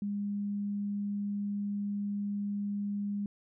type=tone; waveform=sine; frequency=203.3 Hz; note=G#3; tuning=37 cents flat; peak=-31 dBFS; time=0.02-3.26 s; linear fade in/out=2 ms; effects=none